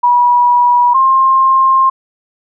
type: tone pair in turn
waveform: sine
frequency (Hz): 971 / 1060.8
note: B5 / C6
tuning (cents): -30 / +23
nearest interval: major second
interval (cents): 153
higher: second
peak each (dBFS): -6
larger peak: neither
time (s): 0.03-0.94 / 0.94-1.9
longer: second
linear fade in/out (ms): 10
effects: none